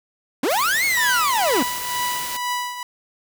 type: linear two-way sweep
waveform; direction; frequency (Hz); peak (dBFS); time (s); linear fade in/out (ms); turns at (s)
40% pulse; up then down; 220 to 2217 to 220; -17; 0.43-1.63; 5; 0.85
type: noise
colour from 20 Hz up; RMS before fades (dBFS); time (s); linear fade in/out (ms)
white; -30; 0.5-2.37; 5
type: tone with tremolo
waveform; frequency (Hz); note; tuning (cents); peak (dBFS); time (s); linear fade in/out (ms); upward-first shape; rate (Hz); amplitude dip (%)
sawtooth; 984; B5; -7; -17; 0.97-2.83; 2; triangle; 2.1; 70
effects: none